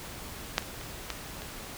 clicks, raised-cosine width 0.2 ms, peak -6 / -26 / -27 / -14 / -22 dBFS, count 5, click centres 0.581 / 0.624 / 0.812 / 1.103 / 1.42 s, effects pink hiss -42 dBFS RMS until 1.77 s

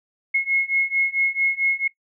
sine beating tone pair, 2167 / 2171.5 Hz, C#7 / C#7, -40 / -36 cents, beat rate 4.5 Hz, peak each -22 / -21 dBFS, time 0.34-1.88 s, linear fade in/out 10 ms, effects noise-tail reverb RT60 0.1 s tail -17 dB re dry

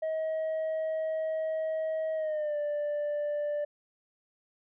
sine tone with pitch glide, 635 to 589.1 Hz, D#5 to D5, +35 to +5 cents, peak -26 dBFS, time 0.02-3.65 s, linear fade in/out 10 ms, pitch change -130 cents, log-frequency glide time 2.15-2.57 s, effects tanh soft clip ceiling -28 dBFS

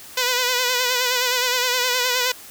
5% pulse tone with vibrato, 498.3 Hz, B4, 15 cents sharp, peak -7 dBFS, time 0.17-2.32 s, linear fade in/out 5 ms, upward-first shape sine, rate 9.6 Hz, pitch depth 48 cents each way, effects white hiss -41 dBFS RMS until 2.5 s

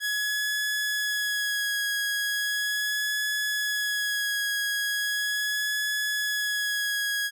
sawtooth tone with vibrato, 1677 Hz, G#6, 16 cents sharp, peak -22 dBFS, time 0-7.31 s, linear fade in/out 50 ms, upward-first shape sine, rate 0.38 Hz, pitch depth 20 cents each way, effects none

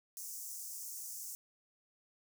pink high-pass noise, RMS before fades -45 dBFS, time 0.17-1.35 s, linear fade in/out 0 ms, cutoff 5800 Hz, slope 48 dB/octave, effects none

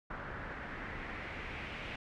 pink noise with low-pass filter sweep, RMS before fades -43 dBFS, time 0.1-1.96 s, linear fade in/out 5 ms, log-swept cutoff 1500 to 2600 Hz, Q 2.7, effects none

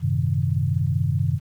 sine chord, F# diminished seventh, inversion none, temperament equal with one note detuned, 94.44 / 110 / 130.81 / 155.56 Hz, F#2 / A2 / C3 / Eb3, +36 / 0 / 0 / 0 cents, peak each -24 / -28 / -23 / -25 dBFS, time 0-1.4 s, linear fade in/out 50 ms, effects 9-bit

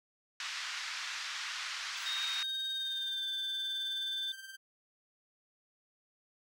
pink band-pass noise, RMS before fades -40 dBFS, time 0.4-2.43 s, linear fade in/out 2 ms, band 1300 to 6000 Hz, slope 24 dB/octave
sawtooth tone with tremolo, 1568 Hz, G6, in tune, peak -40 dBFS, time 1.96-4.57 s, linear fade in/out 20 ms, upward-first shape triangle, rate 19 Hz, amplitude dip 60%
sine tone with pitch glide, 3729 to 3542 Hz, A#7 to A7, 0 to +11 cents, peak -34 dBFS, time 2.06-4.32 s, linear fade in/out 2 ms, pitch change -89 cents, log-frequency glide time 2.73-3.26 s
effects none

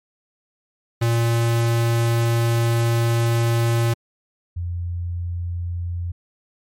square / sine tone pair in turn, 116.54 / 87 Hz, A#2 / F2, 0 / -6 cents, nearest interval perfect fourth, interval 506 cents, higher first, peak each -17 / -23 dBFS, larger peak first, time 1.01-3.94 / 4.56-6.12 s, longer first, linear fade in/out 10 ms, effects MP3 64 kbps

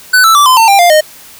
square tone with pitch steps, 1500 / 1321 / 1163.4 / 1024.5 / 902.3 / 794.6 / 699.8 / 616.3 Hz, F#6 / E6 / D6 / C6 / A5 / G5 / F5 / D#5, +23 / +3 / -17 / -37 / +43 / +23 / +3 / -17 cents, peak -4 dBFS, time 0.13-1.01 s, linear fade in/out 10 ms, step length 110 ms, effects white hiss -35 dBFS RMS until 1.39 s

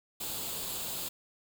white noise with comb filter, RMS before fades -37 dBFS, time 0.2-1.09 s, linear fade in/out 10 ms, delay 0.26 ms, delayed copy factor +0.6, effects none

